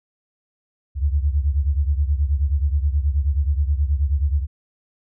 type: beating tone pair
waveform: sine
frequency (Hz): 69.3 / 78.7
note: C#2 / D#2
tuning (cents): 0 / +20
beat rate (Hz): 9.4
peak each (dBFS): -18 / -22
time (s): 0.95-4.47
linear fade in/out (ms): 50
effects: none